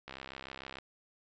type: click train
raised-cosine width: 0.3 ms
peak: -27 dBFS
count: 48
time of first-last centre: 0.08-0.786 s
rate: 66.6 Hz
effects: resampled to 16000 Hz